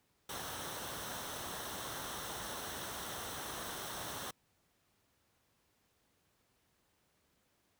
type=noise with comb filter; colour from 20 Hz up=pink; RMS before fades=-43 dBFS; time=0.29-4.31 s; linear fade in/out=5 ms; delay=0.42 ms; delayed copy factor=-0.55; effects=pink hiss -75 dBFS RMS until 7.79 s + high-pass 60 Hz 12 dB/octave